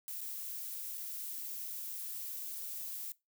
violet noise with dropouts, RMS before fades -42 dBFS, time 0.08-3.12 s, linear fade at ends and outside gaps 0 ms, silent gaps 0.207-0.213 / 0.974-0.979 s, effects noise-tail reverb RT60 0.2 s tail -20 dB re dry

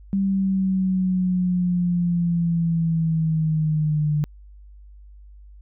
sine linear sweep, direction down, 196 to 148.6 Hz, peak -18 dBFS, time 0.13-4.24 s, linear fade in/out 0 ms, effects added 50 Hz sine -42 dBFS peak until 5.61 s

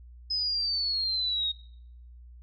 sine exponential sweep, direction down, 5100 to 3729 Hz, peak -26 dBFS, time 0.3-1.52 s, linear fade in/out 10 ms, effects noise-tail reverb RT60 0.7 s tail -23 dB re dry + added 60 Hz sine -46 dBFS peak until 2.42 s

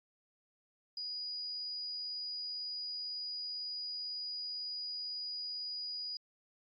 sine tone, 4909 Hz, D#8, 24 cents flat, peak -38 dBFS, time 0.97-6.17 s, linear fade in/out 2 ms, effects AAC 48 kbps

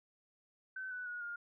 sine tone with pitch steps, 1528 / 1489.7 / 1452.3 / 1415.8 Hz, G6 / F#6 / F#6 / F6, -45 / +11 / -33 / +23 cents, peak -40 dBFS, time 0.76-1.36 s, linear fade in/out 5 ms, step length 150 ms, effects none

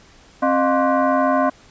sine tone with frequency modulation, 173.2 Hz, F3, 14 cents flat, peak -14 dBFS, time 0.42-1.5 s, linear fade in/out 10 ms, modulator 440 Hz, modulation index 2.4, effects pink hiss -49 dBFS RMS until 1.7 s + resampled to 16000 Hz

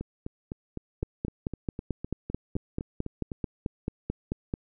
two click trains, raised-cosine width 3 ms, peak -16 / -21 dBFS, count 17 / 14, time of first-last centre 1.03-4.539 / 0.01-3.318 s, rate 4.56 / 3.93 Hz, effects none

